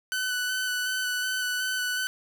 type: tone with vibrato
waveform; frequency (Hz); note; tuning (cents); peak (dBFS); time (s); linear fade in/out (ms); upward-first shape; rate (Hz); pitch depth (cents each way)
sawtooth; 1500; F#6; +23; -23; 0.12-2.07; 0; square; 2.7; 14
effects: none